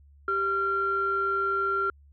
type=tone pair together; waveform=sine; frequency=392 / 1376.5 Hz; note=G4 / F6; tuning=0 / -25 cents; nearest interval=octave + minor seventh; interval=2175 cents; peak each=-30 / -24 dBFS; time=0.28-1.9 s; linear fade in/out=2 ms; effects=tanh soft clip ceiling -16 dBFS + added 71 Hz sine -52 dBFS peak until 2.12 s